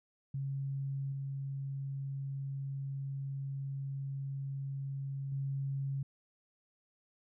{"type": "tone with level steps", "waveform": "sine", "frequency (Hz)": 137.2, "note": "C#3", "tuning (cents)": -17, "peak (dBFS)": [-34, -36, -33], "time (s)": [0.34, 6.03], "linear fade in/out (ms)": 5, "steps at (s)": [1.12, 5.32], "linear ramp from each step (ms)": 2, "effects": []}